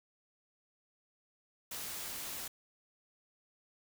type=noise; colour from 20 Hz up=white; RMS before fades=-42 dBFS; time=1.71-2.48 s; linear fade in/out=5 ms; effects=none